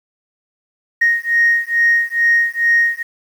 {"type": "beating tone pair", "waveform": "sine", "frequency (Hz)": [1864.7, 1867], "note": ["A#6", "A#6"], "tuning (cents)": [0, 2], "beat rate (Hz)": 2.3, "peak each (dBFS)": -14, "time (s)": [1.01, 3.03], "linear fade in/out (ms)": 10, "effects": ["tanh soft clip ceiling -5 dBFS", "7-bit"]}